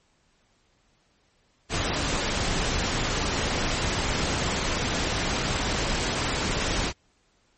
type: noise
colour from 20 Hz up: pink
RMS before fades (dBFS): -26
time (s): 1.69-6.93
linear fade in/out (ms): 50
effects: pink hiss -66 dBFS RMS until 7.57 s + MP3 32 kbps

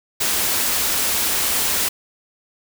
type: band-stop noise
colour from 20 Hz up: white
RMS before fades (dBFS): -20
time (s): 0.2-1.89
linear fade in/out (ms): 10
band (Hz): 120 to 170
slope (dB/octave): 96
effects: none

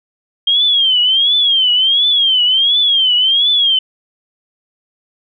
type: tone with vibrato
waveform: sine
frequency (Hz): 3200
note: G7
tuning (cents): +35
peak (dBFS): -9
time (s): 0.47-3.79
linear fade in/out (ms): 5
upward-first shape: triangle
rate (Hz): 1.4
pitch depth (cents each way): 170
effects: none

